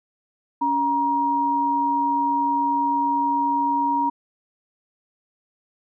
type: tone pair together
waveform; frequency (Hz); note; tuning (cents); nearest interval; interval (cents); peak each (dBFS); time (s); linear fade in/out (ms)
sine; 281.4 / 946.5; C#4 / A#5; +26 / +26; octave + major sixth; 2100; -26 / -19; 0.61-4.1; 10
effects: none